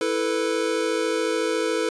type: chord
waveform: square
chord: E suspended fourth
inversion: none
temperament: equal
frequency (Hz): 329.6 / 440 / 493.9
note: E4 / A4 / B4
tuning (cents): 0 / 0 / 0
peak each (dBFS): -28 / -26 / -27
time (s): 0.01-1.89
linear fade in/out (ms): 2
effects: resampled to 22050 Hz